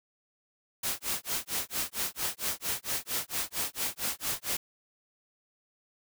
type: noise with tremolo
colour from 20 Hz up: white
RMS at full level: -30 dBFS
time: 0.83-4.57 s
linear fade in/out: 5 ms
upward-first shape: sine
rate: 4.4 Hz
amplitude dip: 100%
effects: none